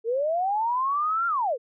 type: linear two-way sweep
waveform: sine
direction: up then down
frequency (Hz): 435.2 to 1400 to 435.2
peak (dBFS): -22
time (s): 0.04-1.58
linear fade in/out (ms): 50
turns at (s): 1.27
effects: none

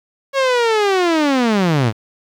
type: linear sweep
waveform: sawtooth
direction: down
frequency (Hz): 554 to 100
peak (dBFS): -9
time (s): 0.33-1.93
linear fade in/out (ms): 50
effects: low-pass 5000 Hz 12 dB/octave + 8-bit

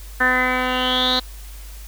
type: tone with low-pass filter sweep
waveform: 10% pulse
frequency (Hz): 253.7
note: B3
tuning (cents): +47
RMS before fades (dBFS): -19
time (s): 0.2-1.2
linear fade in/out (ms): 10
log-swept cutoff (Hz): 1700 to 4100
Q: 9.8
effects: added 50 Hz sine -34 dBFS peak until 1.87 s + white hiss -44 dBFS RMS until 1.87 s

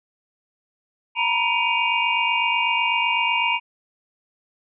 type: tone cluster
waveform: sine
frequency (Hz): 925 / 973 / 2298 / 2483 / 2799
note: A#5 / B5 / D7 / D#7 / F7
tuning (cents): -14 / -26 / -38 / -4 / +3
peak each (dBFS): -25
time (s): 1.15-3.6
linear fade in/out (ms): 50
effects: none

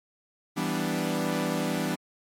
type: chord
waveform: sawtooth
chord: E minor seventh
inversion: none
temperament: equal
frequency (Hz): 164.81 / 196 / 246.9 / 293.7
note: E3 / G3 / B3 / D4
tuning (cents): 0 / 0 / 0 / 0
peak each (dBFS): -28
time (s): 0.56-1.96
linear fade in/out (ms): 20
effects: MP3 64 kbps

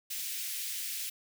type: high-pass noise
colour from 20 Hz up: white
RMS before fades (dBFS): -37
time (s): 0.1-1.1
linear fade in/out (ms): 10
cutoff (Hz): 2100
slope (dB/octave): 24
effects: none

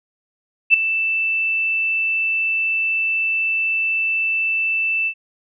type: tone with ADSR envelope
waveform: sine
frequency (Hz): 2652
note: E7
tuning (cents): +10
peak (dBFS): -5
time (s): 0.7-5.14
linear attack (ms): 38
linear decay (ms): 8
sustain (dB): -12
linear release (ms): 71
effects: none

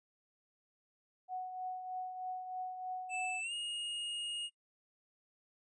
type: tone with tremolo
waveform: sine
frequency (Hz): 740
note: F#5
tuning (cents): 0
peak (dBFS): -36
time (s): 1.28-3.42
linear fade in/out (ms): 50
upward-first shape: triangle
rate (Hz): 3.2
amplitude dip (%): 55
type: tone with pitch glide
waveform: square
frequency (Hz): 2637 to 2859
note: E7 to F7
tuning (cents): 0 to +40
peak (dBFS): -38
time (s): 3.09-4.5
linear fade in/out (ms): 50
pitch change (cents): +140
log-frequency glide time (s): 3.42-3.53
effects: noise-tail reverb RT60 0.1 s tail -19 dB re dry + resampled to 22050 Hz

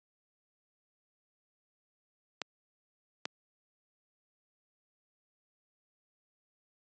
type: clicks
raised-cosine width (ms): 0.2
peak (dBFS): -16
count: 2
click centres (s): 2.417 / 3.255
effects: high-pass 200 Hz 12 dB/octave + resampled to 16000 Hz

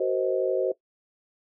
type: chord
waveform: sine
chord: C half-diminished seventh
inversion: second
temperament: just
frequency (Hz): 376.7 / 470.9 / 523.3 / 627.9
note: Gb4 / Bb4 / C5 / Eb5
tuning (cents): +31 / +18 / 0 / +16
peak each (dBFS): -26 / -31 / -26 / -31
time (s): 0-0.72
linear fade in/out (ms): 5
effects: noise-tail reverb RT60 0.1 s tail -17 dB re dry

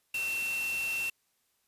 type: tone in noise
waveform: sine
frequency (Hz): 2700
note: E7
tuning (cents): +41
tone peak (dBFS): -30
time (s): 0.14-1.1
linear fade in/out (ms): 5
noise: white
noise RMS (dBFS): -41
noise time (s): 0.14-1.1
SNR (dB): +8
effects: white hiss -74 dBFS RMS until 1.67 s + resampled to 32000 Hz

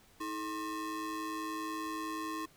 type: ring-modulated tone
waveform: square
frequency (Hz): 373.6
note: F#4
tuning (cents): +17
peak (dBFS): -34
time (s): 0.2-2.46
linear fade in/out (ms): 10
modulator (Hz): 692
effects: pink hiss -63 dBFS RMS until 2.56 s

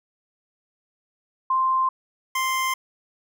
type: tone pair in turn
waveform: sine / 25% pulse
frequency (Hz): 1046.5 / 1046.5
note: C6 / C6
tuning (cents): 0 / 0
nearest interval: unison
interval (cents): 0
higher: neither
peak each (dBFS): -18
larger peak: neither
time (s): 1.5-1.89 / 2.35-2.74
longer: neither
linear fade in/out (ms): 5
effects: none

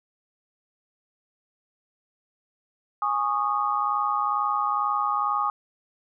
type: chord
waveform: sine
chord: Ab suspended fourth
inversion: none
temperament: equal with one note detuned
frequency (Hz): 830.6 / 1108.7 / 1230.9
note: Ab5 / Db6 / Eb6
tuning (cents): 0 / 0 / -19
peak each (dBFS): -28 / -27 / -25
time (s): 3.02-5.5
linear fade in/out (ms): 2
effects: none

